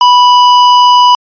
square tone, 986 Hz, B5, 3 cents flat, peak -3 dBFS, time 0.01-1.15 s, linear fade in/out 2 ms, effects resampled to 11025 Hz

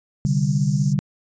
sine chord, C suspended second, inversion none, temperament equal, 130.81 / 146.83 / 196 Hz, C3 / D3 / G3, 0 / 0 / 0 cents, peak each -23 / -19 / -23 dBFS, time 0.25-0.99 s, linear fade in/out 0 ms
pink high-pass noise, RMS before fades -36 dBFS, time 0.25-0.94 s, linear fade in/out 20 ms, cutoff 5300 Hz, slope 48 dB/octave
effects resampled to 16000 Hz

